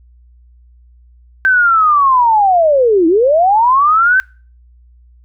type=linear two-way sweep; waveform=sine; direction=down then up; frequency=1562 to 314.2 to 1562 Hz; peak=-7 dBFS; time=1.45-4.2 s; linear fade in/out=0 ms; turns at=3.07 s; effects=noise-tail reverb RT60 0.4 s tail -25 dB re dry + added 60 Hz sine -42 dBFS peak until 5.24 s